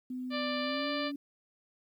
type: tone with pitch glide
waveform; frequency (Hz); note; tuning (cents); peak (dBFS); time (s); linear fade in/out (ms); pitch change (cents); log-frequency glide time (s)
sine; 253.4 to 282.8; B3 to C#4; +45 to +35; -35; 0.1-1.16; 5; +190; 0.61-0.89
type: harmonic tone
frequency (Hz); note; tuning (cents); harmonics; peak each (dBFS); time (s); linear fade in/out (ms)
590; D5; +8; 1 / 2 / 3 / 4 / 5 / 6 / 7 / 8; -36 / -39 / -41 / -42 / -43 / -44 / -44 / -45; 0.3-1.12; 50
effects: 11-bit